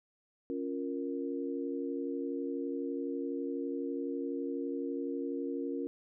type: chord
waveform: sine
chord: Bb minor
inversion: first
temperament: equal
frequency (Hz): 277.2 / 349.2 / 466.2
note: Db4 / F4 / Bb4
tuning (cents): 0 / 0 / 0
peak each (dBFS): -36 / -39 / -39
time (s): 0.5-5.87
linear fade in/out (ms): 0
effects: none